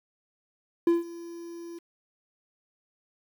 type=tone with ADSR envelope; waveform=triangle; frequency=340 Hz; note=F4; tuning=46 cents flat; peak=-15 dBFS; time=0.87-1.79 s; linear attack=3 ms; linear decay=160 ms; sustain=-21 dB; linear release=11 ms; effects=9-bit